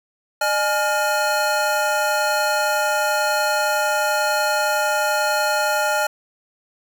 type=tone cluster; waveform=square; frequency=605 / 841 / 1412 Hz; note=D#5 / G#5 / F6; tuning=-49 / +22 / +19 cents; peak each=-23 dBFS; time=0.41-6.07 s; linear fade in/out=5 ms; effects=none